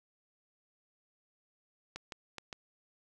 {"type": "clicks", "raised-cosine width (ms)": 0.2, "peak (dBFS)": -24, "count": 4, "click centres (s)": [1.96, 2.122, 2.383, 2.528], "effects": ["11-bit"]}